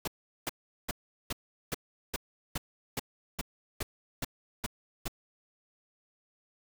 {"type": "noise bursts", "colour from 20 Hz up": "pink", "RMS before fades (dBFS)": -33, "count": 13, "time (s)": [0.05, 5.081], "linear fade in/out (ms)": 5, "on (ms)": 27, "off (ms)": 390, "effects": []}